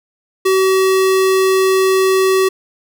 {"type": "tone", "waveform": "square", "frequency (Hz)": 380, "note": "F#4", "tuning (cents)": 46, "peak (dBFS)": -11, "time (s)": [0.45, 2.49], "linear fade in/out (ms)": 10, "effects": []}